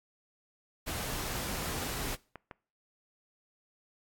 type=noise; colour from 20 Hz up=pink; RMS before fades=-36 dBFS; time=0.86-2.16 s; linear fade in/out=20 ms
type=clicks; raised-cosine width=0.5 ms; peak=-28 dBFS; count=4; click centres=1.309 / 1.625 / 2.357 / 2.512 s
effects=noise-tail reverb RT60 0.4 s tail -22 dB re dry + AAC 64 kbps